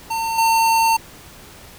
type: tone with level steps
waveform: square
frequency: 905 Hz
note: A5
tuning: 48 cents sharp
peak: -21 / -14 dBFS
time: 0.1-0.97 s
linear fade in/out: 10 ms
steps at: 0.38 s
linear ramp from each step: 5 ms
effects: pink hiss -42 dBFS RMS until 1.78 s